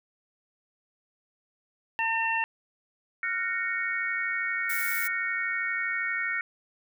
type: harmonic tone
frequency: 905 Hz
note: A5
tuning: 48 cents sharp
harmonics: 1 / 2 / 3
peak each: -29 / -29 / -29 dBFS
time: 1.99-2.44 s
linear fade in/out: 0 ms
type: chord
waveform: sine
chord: Gb major seventh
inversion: third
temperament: just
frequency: 1387.5 / 1480 / 1850 / 2220 Hz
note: F6 / Gb6 / Bb6 / Db7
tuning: -12 / 0 / -14 / +2 cents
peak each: -35 / -35 / -31 / -31 dBFS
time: 3.23-6.41 s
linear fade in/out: 2 ms
type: noise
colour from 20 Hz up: violet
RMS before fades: -34 dBFS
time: 4.69-5.08 s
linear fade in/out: 10 ms
effects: none